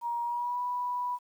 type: tone with pitch glide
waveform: sine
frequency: 946 to 983.3 Hz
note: A#5 to B5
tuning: +25 to -8 cents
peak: -29 dBFS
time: 0.01-1.19 s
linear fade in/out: 50 ms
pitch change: +67 cents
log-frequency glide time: 0.22-0.6 s
effects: 10-bit